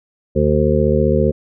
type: harmonic tone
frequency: 75.2 Hz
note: D2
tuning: 42 cents sharp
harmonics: 1 / 2 / 3 / 5 / 6 / 7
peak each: -19 / -19 / -19 / -19 / -19 / -19 dBFS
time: 0.35-1.32 s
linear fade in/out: 20 ms
effects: none